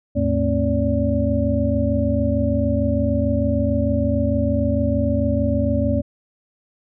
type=tone cluster; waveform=sine; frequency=78.2 / 104.8 / 225.3 / 269.9 / 577 Hz; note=D#2 / G#2 / A3 / C#4 / D5; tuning=+9 / +16 / +41 / -46 / -31 cents; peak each=-23 dBFS; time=0.15-6.02 s; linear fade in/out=20 ms; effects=none